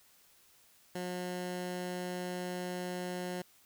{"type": "tone", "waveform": "15% pulse", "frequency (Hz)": 180, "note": "F#3", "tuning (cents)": -47, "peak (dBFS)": -30, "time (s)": [0.95, 3.42], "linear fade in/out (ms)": 5, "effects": ["white hiss -64 dBFS RMS until 3.65 s"]}